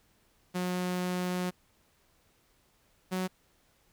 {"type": "tone pair in turn", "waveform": "sawtooth", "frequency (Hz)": [180.7, 185.24], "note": ["F#3", "F#3"], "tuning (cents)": [-41, 2], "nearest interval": "unison", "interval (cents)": 43, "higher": "second", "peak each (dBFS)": -26, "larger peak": "neither", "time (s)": [[0.54, 1.51], [3.11, 3.28]], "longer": "first", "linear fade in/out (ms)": 20, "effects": ["pink hiss -68 dBFS RMS until 3.92 s"]}